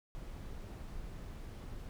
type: noise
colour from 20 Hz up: brown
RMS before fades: -45 dBFS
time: 0.15-1.89 s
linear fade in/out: 0 ms
effects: none